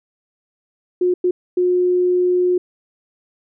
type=tone bursts at uneven times; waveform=sine; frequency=360 Hz; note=F#4; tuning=47 cents flat; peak=-13 dBFS; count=3; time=1.01-1.14 / 1.24-1.31 / 1.57-2.58 s; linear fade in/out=5 ms; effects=none